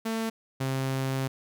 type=tone pair in turn; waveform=sawtooth; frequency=224.2 / 133.31 Hz; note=A3 / C3; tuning=+33 / +33 cents; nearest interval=major sixth; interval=900 cents; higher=first; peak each=-24 / -23 dBFS; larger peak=second; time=0.05-0.3 / 0.6-1.28 s; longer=second; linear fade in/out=10 ms; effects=none